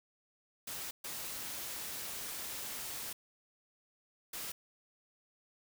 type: noise bursts at uneven times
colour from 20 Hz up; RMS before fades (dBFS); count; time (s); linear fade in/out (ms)
white; -42; 3; 0.67-0.91 / 1.04-3.13 / 4.33-4.52; 5
effects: none